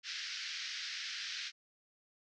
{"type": "band-pass noise", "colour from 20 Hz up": "white", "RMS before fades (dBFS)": -42, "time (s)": [0.03, 1.52], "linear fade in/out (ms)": 50, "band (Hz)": [1500, 5600], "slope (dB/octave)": 48, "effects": []}